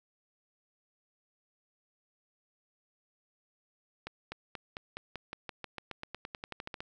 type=accelerating click train; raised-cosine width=0.3 ms; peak=-23 dBFS; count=21; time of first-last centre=4.07-6.805 s; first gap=250 ms; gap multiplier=0.93; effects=none